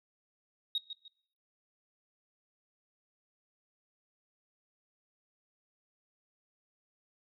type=tone with echo; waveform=sine; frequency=3766 Hz; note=A#7; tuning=17 cents sharp; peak=-28 dBFS; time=0.75-0.78 s; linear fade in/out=2 ms; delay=150 ms; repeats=2; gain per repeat=-10 dB; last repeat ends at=1.08 s; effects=noise-tail reverb RT60 0.6 s tail -21 dB re dry + tanh soft clip ceiling -24 dBFS